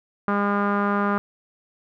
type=tone with low-pass filter; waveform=sawtooth; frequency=202.7 Hz; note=G#3; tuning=42 cents flat; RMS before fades=-22 dBFS; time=0.28-1.18 s; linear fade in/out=0 ms; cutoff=1300 Hz; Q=4.5; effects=none